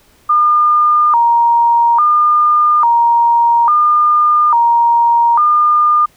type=tone with vibrato; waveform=sine; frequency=1065 Hz; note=C6; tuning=30 cents sharp; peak=-7 dBFS; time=0.29-6.06 s; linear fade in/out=10 ms; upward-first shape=square; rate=0.59 Hz; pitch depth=220 cents each way; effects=pink hiss -50 dBFS RMS until 6.16 s